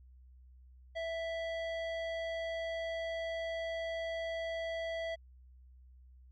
square tone with low-pass filter, 659.3 Hz, E5, in tune, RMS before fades -38 dBFS, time 0.95-5.16 s, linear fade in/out 20 ms, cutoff 3000 Hz, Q 1.3, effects added 63 Hz sine -55 dBFS peak until 6.31 s

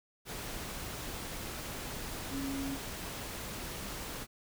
sine tone in noise, 273.5 Hz, C#4, 23 cents flat, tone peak -35 dBFS, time 2.3-2.78 s, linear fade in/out 50 ms, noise pink, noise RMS -41 dBFS, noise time 0.25-4.27 s, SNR +3 dB, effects none

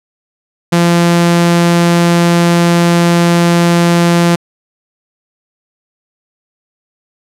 sawtooth tone, 171.6 Hz, F3, 30 cents flat, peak -3 dBFS, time 0.72-4.36 s, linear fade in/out 10 ms, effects low-pass 11000 Hz 12 dB/octave

